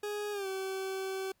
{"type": "tone with pitch glide", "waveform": "40% pulse", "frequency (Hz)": [415.3, 383], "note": ["G#4", "G4"], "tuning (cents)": [0, -40], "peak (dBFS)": -33, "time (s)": [0.03, 1.32], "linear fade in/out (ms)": 5, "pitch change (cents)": -140, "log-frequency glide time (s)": [0.32, 0.47], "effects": ["pink hiss -73 dBFS RMS until 1.4 s", "MP3 96 kbps"]}